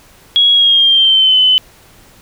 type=tone with pitch glide; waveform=sine; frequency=3322 to 3029 Hz; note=G#7 to F#7; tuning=0 to +40 cents; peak=-6 dBFS; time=0.36-1.58 s; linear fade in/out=0 ms; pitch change=-160 cents; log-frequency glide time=0.52-1.38 s; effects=pink hiss -44 dBFS RMS until 2.21 s